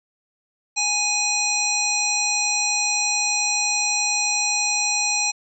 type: harmonic tone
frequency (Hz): 830.6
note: G#5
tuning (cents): 0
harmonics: 1 / 3 / 5 / 7 / 9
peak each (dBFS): -29 / -25 / -26 / -24 / -26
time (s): 0.76-5.32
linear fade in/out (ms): 20
effects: none